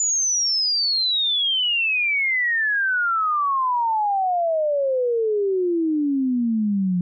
sine exponential sweep, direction down, 7040 to 174.61 Hz, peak -18 dBFS, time 0-7.01 s, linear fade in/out 2 ms, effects none

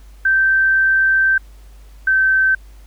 sine tone pair in turn, 1558 / 1545.5 Hz, G6 / G6, -11 / -25 cents, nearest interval unison, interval 14 cents, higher first, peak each -11 / -11 dBFS, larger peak neither, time 0.25-1.38 / 2.07-2.55 s, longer first, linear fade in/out 5 ms, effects added 50 Hz sine -38 dBFS peak until 2.86 s + pink hiss -53 dBFS RMS until 2.86 s

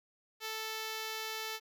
5% pulse tone, 440 Hz, A4, in tune, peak -26 dBFS, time 0.4-1.6 s, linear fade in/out 50 ms, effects none

